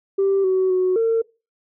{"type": "tone with pitch steps", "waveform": "sine", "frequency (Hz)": [391.1, 375.5, 369.1, 453.9], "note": ["G4", "F#4", "F#4", "A#4"], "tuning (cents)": [-4, 26, -4, -46], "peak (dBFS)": -14, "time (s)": [0.18, 1.22], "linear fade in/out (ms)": 10, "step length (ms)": 260, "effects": ["noise-tail reverb RT60 0.3 s tail -23 dB re dry", "tanh soft clip ceiling -12 dBFS"]}